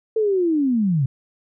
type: linear sweep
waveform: sine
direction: down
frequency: 450 to 124.1 Hz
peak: -16 dBFS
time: 0.16-1.06 s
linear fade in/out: 5 ms
effects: none